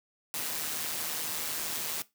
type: noise with amplitude modulation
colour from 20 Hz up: white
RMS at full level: -32 dBFS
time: 0.34-2.02 s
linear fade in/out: 0 ms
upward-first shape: sine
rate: 156 Hz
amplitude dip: 50%
effects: noise-tail reverb RT60 0.2 s tail -18 dB re dry + high-pass 100 Hz 12 dB/octave